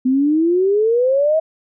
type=exponential sweep; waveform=sine; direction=up; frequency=251.4 to 649 Hz; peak=-12 dBFS; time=0.05-1.4 s; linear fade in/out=10 ms; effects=none